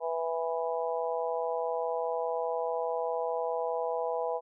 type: harmonic tone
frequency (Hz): 164.81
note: E3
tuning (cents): 0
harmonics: 3 / 4 / 5 / 6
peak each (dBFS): -32 / -34 / -36 / -38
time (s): 0-4.41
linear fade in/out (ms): 50
effects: none